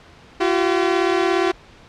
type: tone pair together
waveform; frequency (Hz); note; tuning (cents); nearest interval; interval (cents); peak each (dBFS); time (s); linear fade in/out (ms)
sawtooth; 342.7 / 379.9; F4 / F#4; -33 / +46; major second; 179; -15; 0.4-1.52; 10
effects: pink hiss -46 dBFS RMS until 1.88 s + low-pass 4000 Hz 12 dB/octave